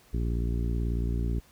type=harmonic tone; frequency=58.27 Hz; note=A#1; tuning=in tune; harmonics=1 / 2 / 3 / 4 / 5 / 6 / 7; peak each=-27 / -33 / -37 / -39 / -41 / -43 / -44 dBFS; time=0.13-1.4 s; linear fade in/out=10 ms; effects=pink hiss -59 dBFS RMS until 1.51 s